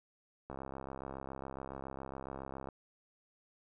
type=click train; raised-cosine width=1 ms; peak=-29 dBFS; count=148; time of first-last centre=0.5-2.688 s; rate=67.2 Hz; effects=none